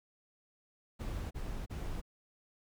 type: noise bursts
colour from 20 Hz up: brown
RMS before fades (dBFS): -39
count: 3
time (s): 0.99-2.016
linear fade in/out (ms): 20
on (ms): 320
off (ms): 33
effects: none